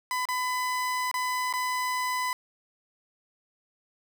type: tone with dropouts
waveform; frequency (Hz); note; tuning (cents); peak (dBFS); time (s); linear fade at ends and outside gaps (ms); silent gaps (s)
30% pulse; 1004; B5; +28; -24; 0.11-2.33; 1; 0.254-0.287 / 1.114-1.141 / 1.527-1.537
effects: 11-bit